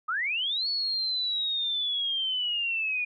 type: linear two-way sweep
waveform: sine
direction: up then down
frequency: 1200 to 4436 to 2433 Hz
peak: -26 dBFS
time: 0.08-3.05 s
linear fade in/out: 10 ms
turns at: 0.68 s
effects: none